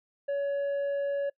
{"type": "tone with tanh clipping", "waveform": "triangle", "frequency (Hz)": 563, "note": "C#5", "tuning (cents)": 27, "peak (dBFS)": -28, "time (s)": [0.28, 1.3], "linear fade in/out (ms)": 10, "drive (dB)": 9, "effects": ["noise-tail reverb RT60 0.1 s tail -24 dB re dry"]}